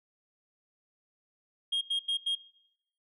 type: tone bursts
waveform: sine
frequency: 3244 Hz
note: G#7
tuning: 41 cents flat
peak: -24 dBFS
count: 4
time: 1.72-2.354 s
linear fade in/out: 10 ms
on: 94 ms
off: 86 ms
effects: noise-tail reverb RT60 0.8 s tail -23 dB re dry + tanh soft clip ceiling -26 dBFS